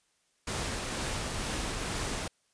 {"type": "noise with tremolo", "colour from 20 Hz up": "pink", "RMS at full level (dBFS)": -33, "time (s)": [0.47, 2.28], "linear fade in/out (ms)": 5, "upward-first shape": "triangle", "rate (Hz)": 2.1, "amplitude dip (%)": 25, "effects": ["white hiss -72 dBFS RMS until 2.53 s", "resampled to 22050 Hz"]}